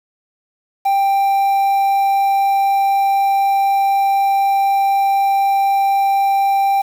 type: tone with quantisation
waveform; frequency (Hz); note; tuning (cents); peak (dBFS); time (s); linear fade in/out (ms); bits
triangle; 788; G5; +9; -10; 0.85-6.82; 10; 6
effects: none